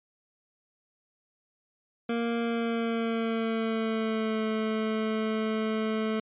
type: tone with pitch glide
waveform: 25% pulse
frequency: 233.1 to 218.7 Hz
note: A#3 to A3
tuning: 0 to -10 cents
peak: -23 dBFS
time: 2.09-6.2 s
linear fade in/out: 5 ms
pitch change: -110 cents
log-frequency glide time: 2.4-4.44 s
effects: resampled to 8000 Hz